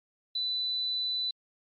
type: tone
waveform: sine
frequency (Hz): 3989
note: B7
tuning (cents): +17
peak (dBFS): -28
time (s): 0.35-1.31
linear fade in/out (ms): 5
effects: MP3 32 kbps